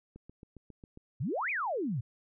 click train, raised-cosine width 3 ms, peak -36 dBFS, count 7, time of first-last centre 0.16-0.974 s, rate 7.37 Hz
sine exponential two-way sweep, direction up then down, 105.9 to 2540 to 105.9 Hz, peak -30 dBFS, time 1.2-2.01 s, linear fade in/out 10 ms, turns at 1.5 s
effects none

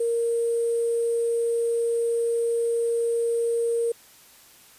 sine tone with sample-and-hold, 466.2 Hz, A#4, in tune, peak -21 dBFS, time 0-3.92 s, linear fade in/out 5 ms, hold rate 8820 Hz, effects white hiss -52 dBFS RMS until 4.78 s + resampled to 32000 Hz

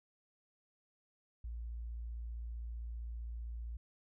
sine tone, 57.7 Hz, A#1, 17 cents flat, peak -40 dBFS, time 1.44-3.77 s, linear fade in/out 5 ms, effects none

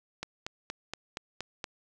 click train, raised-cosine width 0.2 ms, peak -18 dBFS, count 7, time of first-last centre 0.23-1.642 s, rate 4.25 Hz, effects none

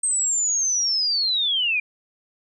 sine linear sweep, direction down, 8370 to 2365 Hz, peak -19 dBFS, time 0.03-1.8 s, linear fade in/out 5 ms, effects none

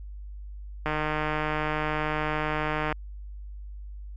click train, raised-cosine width 0.5 ms, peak -13 dBFS, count 317, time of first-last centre 0.86-2.925 s, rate 153 Hz, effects added 50 Hz sine -37 dBFS peak until 4.16 s

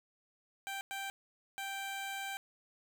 15% pulse tone bursts at uneven times, 784 Hz, G5, in tune, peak -32 dBFS, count 3, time 0.67-0.81 / 0.91-1.1 / 1.58-2.37 s, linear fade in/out 0 ms, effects none

